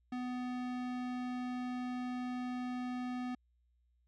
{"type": "tone with low-pass filter", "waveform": "square", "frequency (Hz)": 249.3, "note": "B3", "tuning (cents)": 16, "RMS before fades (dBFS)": -39, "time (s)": [0.12, 3.35], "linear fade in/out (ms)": 5, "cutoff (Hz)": 3600, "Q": 0.52, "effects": ["added 60 Hz sine -70 dBFS peak until 4.07 s"]}